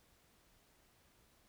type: silence
effects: pink hiss -70 dBFS RMS until 1.48 s